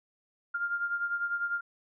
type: beating tone pair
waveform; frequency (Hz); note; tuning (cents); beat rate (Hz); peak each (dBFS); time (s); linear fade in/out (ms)
sine; 1400 / 1410; F6 / F6; +4 / +16; 10; -30 / -36; 0.54-1.61; 10
effects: none